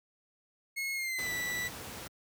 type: tone with pitch glide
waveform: 40% pulse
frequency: 2171 to 1967.9 Hz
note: C#7 to B6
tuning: -37 to -7 cents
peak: -32 dBFS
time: 0.76-1.69 s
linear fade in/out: 20 ms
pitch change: -170 cents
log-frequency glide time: 0.94-1.32 s
type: noise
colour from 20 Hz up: pink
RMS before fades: -43 dBFS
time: 1.18-2.08 s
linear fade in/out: 10 ms
effects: high-pass 80 Hz 12 dB/octave